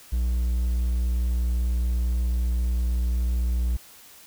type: tone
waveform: triangle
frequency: 60.2 Hz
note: B1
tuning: 44 cents flat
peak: -19 dBFS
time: 0.12-3.77 s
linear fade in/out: 10 ms
effects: white hiss -49 dBFS RMS until 4.26 s